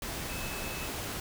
sine tone in noise, 2594 Hz, E7, 28 cents flat, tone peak -43 dBFS, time 0.29-0.88 s, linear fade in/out 2 ms, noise pink, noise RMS -37 dBFS, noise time 0.02-1.2 s, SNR -9 dB, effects none

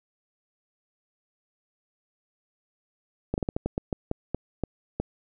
slowing click train, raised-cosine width 2 ms, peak -13 dBFS, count 12, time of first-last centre 3.34-5 s, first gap 39 ms, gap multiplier 1.25, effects none

